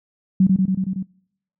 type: tone with echo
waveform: sine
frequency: 188.2 Hz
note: F#3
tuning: 30 cents sharp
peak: -10 dBFS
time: 0.4-0.47 s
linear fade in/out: 5 ms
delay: 93 ms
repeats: 6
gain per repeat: -2 dB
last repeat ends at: 1.028 s
effects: noise-tail reverb RT60 0.7 s tail -23 dB re dry